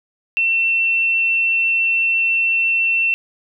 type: tone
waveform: sine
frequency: 2697 Hz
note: E7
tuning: 39 cents sharp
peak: -14 dBFS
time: 0.37-3.14 s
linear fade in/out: 0 ms
effects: none